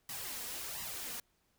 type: noise with flanger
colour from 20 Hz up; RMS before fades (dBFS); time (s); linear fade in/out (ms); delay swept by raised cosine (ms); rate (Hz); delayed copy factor
white; -42; 0.09-1.2; 2; 1 to 4.2; 1.4; +0.6
effects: pink hiss -75 dBFS RMS until 1.58 s